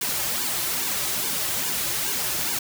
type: noise with flanger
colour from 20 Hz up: white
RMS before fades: -26 dBFS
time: 0.01-2.59 s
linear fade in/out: 5 ms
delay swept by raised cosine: 1.5 to 4.4 ms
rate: 2.4 Hz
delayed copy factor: -0.9
effects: none